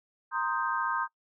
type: chord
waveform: sine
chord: C minor seventh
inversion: third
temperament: equal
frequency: 932.3 / 1046.5 / 1244.5 / 1568 Hz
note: Bb5 / C6 / Eb6 / G6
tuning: 0 / 0 / 0 / 0 cents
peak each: -33 dBFS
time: 0.31-1.08 s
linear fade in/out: 50 ms
effects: noise-tail reverb RT60 0.1 s tail -22 dB re dry